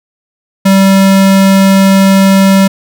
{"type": "tone", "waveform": "square", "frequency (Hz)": 193.8, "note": "G3", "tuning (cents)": -20, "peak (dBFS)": -4, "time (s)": [0.65, 2.68], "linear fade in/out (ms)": 10, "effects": []}